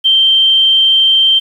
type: tone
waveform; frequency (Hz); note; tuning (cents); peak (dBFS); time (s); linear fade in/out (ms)
sine; 3137; G7; +1; -6; 0.04-1.4; 20
effects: 7-bit